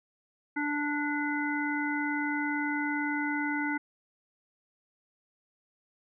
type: harmonic tone with a mistuned harmonic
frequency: 293.7 Hz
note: D4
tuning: in tune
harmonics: 1 / 3 / 5 / 7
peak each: -31 / -36 / -34 / -35 dBFS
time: 0.56-3.78 s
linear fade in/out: 10 ms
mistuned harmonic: 7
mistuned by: -20 cents
effects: none